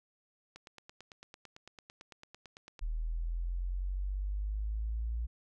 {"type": "click train", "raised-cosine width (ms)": 0.2, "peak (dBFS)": -32, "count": 21, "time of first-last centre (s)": [0.56, 2.792], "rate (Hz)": 8.96}
{"type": "exponential sweep", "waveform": "sine", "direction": "up", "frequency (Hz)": [38.89, 58.1], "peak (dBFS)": -32, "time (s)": [2.81, 5.27], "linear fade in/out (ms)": 20}
{"effects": []}